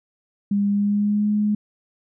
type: tone with pitch glide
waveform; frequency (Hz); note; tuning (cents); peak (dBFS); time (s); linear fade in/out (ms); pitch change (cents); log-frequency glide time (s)
sine; 202 to 209.4; G#3 to G#3; -48 to +15; -17; 0.51-1.55; 5; +63; 0.68-1.29
effects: none